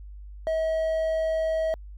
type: tone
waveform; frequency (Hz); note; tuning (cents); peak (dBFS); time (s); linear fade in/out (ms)
triangle; 641; E5; -49; -21; 0.47-1.74; 0
effects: added 50 Hz sine -39 dBFS peak until 1.97 s